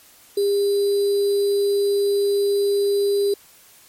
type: tone with sample-and-hold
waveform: sine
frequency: 402.3 Hz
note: G4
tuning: 45 cents sharp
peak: -16 dBFS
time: 0.37-3.34 s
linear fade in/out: 5 ms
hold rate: 4410 Hz
effects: white hiss -50 dBFS RMS until 3.88 s + MP3 64 kbps